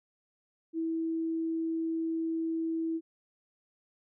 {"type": "tone", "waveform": "sine", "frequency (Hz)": 326.2, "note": "E4", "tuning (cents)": -18, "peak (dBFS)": -29, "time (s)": [0.73, 3.01], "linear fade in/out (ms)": 50, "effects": []}